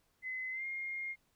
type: tone with pitch glide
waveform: sine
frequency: 2036 to 2129 Hz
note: C7 to C7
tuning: -48 to +30 cents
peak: -37 dBFS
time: 0.22-1.16 s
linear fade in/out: 50 ms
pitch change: +78 cents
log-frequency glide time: 0.51-0.65 s
effects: pink hiss -75 dBFS RMS until 1.35 s